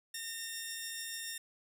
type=tone pair together; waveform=10% pulse; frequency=1827 / 2737 Hz; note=A#6 / F7; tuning=-35 / -36 cents; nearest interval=perfect fifth; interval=699 cents; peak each=-31 / -39 dBFS; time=0.14-1.38 s; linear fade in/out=5 ms; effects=none